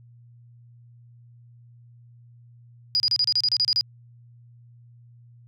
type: tone bursts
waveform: sine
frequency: 4900 Hz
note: D#8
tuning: 27 cents flat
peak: -18 dBFS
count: 11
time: 2.95-3.81 s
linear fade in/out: 0 ms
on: 50 ms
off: 31 ms
effects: added 119 Hz sine -48 dBFS peak until 5.47 s